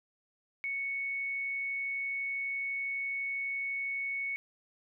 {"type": "tone", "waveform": "sine", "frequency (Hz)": 2217, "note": "C#7", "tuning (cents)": 0, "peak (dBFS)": -32, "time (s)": [0.64, 4.36], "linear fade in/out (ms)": 0, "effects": []}